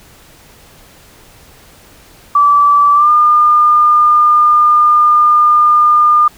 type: tone with pitch glide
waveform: sine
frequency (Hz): 1158 to 1208.6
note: D6 to D6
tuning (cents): -25 to +49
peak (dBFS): -5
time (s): 2.35-6.28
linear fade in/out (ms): 5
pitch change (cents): +74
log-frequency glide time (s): 2.94-3.1
effects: pink hiss -42 dBFS RMS until 6.37 s